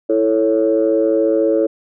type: chord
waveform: sine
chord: A major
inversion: second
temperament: equal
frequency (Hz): 329.6 / 440 / 554.4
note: E4 / A4 / C#5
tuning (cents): 0 / 0 / 0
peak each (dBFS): -16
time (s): 0.09-1.67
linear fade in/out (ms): 10
effects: tanh soft clip ceiling -4 dBFS